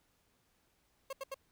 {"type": "tone bursts", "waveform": "30% pulse", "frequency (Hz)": 541, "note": "C#5", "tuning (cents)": -42, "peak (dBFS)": -36, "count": 3, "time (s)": [1.1, 1.344], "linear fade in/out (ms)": 5, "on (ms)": 30, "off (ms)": 77, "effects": ["pink hiss -74 dBFS RMS until 1.51 s"]}